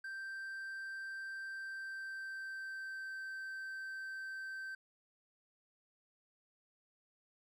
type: tone with pitch glide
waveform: triangle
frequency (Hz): 1568 to 1553.6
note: G6 to G6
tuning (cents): 0 to -16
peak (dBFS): -40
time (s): 0.04-4.75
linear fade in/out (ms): 5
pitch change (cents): -16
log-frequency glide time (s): 1.48-3.12
effects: none